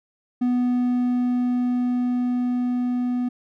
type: tone with level ramp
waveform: triangle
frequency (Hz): 246.9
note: B3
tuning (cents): 0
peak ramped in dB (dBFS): -16 to -19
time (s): 0.41-3.29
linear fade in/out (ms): 10
effects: none